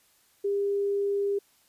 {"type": "tone", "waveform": "sine", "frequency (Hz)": 401.4, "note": "G4", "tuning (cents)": 41, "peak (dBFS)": -24, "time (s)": [0.44, 1.39], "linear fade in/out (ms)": 10, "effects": ["white hiss -64 dBFS RMS until 1.68 s", "resampled to 32000 Hz"]}